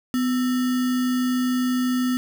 sine tone with sample-and-hold, 251.3 Hz, B3, 30 cents sharp, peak -19 dBFS, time 0.14-2.17 s, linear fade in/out 0 ms, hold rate 1575 Hz, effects none

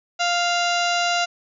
harmonic tone with a mistuned harmonic, 698.5 Hz, F5, in tune, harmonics 1 / 2 / 3 / 4 / 5 / 6 / 7 / 8 / 9 / 10, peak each -22 / -25 / -31 / -26 / -36 / -30 / -33 / -35 / -36 / -36 dBFS, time 0.19-1.26 s, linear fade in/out 20 ms, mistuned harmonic 6, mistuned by -88 cents, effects none

